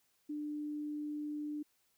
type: tone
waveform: sine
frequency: 297.7 Hz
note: D4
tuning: 24 cents sharp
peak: -37 dBFS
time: 0.29-1.63 s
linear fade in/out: 10 ms
effects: white hiss -75 dBFS RMS until 1.97 s